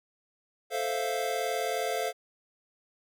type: chord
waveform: square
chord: F major seventh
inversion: first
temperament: equal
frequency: 440 / 523.3 / 659.3 / 698.5 Hz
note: A4 / C5 / E5 / F5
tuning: 0 / 0 / 0 / 0 cents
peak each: -35 / -35 / -38 / -33 dBFS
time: 0.7-2.13 s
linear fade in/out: 50 ms
effects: none